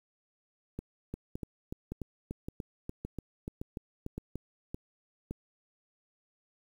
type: two click trains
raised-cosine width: 3 ms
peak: -24 / -24 dBFS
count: 9 / 12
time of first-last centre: 0.79-5.31 / 1.14-4.356 s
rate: 1.77 / 3.42 Hz
effects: 9-bit